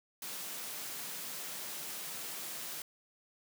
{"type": "high-pass noise", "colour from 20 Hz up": "white", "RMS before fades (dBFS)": -42, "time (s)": [0.22, 2.82], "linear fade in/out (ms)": 2, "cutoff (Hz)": 130, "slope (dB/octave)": 96, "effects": []}